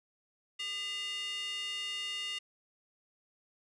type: tone with high-pass filter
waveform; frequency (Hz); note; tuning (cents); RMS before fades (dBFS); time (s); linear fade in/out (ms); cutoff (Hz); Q
square; 404.5; G#4; -46; -38; 0.59-2.39; 10; 2600; 6
effects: resampled to 22050 Hz